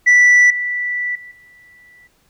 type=tone with level steps; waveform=sine; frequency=1967 Hz; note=B6; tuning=7 cents flat; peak=-4 / -18 / -34 / -44 dBFS; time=0.06-2.08 s; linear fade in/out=20 ms; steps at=0.5 / 1.15 / 1.31 s; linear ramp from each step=5 ms; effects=tanh soft clip ceiling -6 dBFS + pink hiss -59 dBFS RMS until 2.29 s